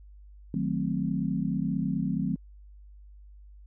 sine chord, D# diminished seventh, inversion none, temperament equal, 155.56 / 185 / 220 / 261.6 Hz, D#3 / F#3 / A3 / C4, 0 / 0 / 0 / 0 cents, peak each -32 / -30 / -32 / -32 dBFS, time 0.54-2.36 s, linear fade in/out 2 ms, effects added 50 Hz sine -47 dBFS peak until 3.66 s

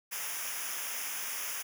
white noise with comb filter, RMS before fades -37 dBFS, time 0.11-1.63 s, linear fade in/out 20 ms, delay 0.24 ms, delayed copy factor -0.85, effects none

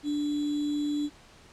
sine tone with sample-and-hold, 293.7 Hz, D4, in tune, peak -26 dBFS, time 0.03-1.1 s, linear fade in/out 50 ms, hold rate 3675 Hz, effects pink hiss -54 dBFS RMS until 1.52 s + low-pass 7000 Hz 12 dB/octave

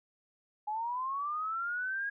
sine linear sweep, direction up, 830.6 to 1650 Hz, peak -32 dBFS, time 0.67-2.1 s, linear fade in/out 10 ms, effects none

